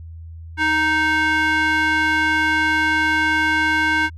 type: tone with band-pass filter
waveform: square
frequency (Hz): 311.5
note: D#4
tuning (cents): +2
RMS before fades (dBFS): -18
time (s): 0.57-4.1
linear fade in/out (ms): 50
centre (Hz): 1700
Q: 2.4
effects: added 82 Hz sine -33 dBFS peak until 4.17 s